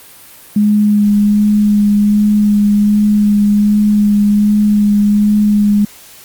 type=tone with vibrato; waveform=sine; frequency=207.7 Hz; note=G#3; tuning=in tune; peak=-7 dBFS; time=0.56-5.85 s; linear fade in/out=5 ms; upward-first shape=sine; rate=1.3 Hz; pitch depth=14 cents each way; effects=white hiss -38 dBFS RMS until 6.24 s + Opus 32 kbps